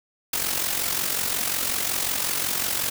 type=noise with amplitude modulation; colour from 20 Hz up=white; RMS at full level=-23 dBFS; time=0.33-2.9 s; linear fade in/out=5 ms; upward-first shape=sine; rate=45.5 Hz; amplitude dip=60%; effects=none